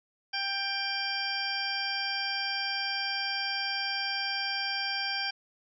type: harmonic tone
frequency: 790 Hz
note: G5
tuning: 13 cents sharp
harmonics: 1 / 2 / 3 / 4 / 6 / 7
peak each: -38 / -35 / -37 / -37 / -35 / -39 dBFS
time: 0.33-5.31 s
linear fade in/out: 10 ms
effects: none